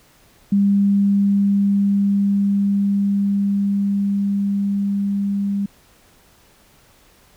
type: tone with level ramp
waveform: sine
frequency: 200 Hz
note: G3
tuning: 35 cents sharp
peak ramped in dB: -12 to -18 dBFS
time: 0.52-5.66 s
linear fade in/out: 5 ms
effects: pink hiss -53 dBFS RMS until 7.36 s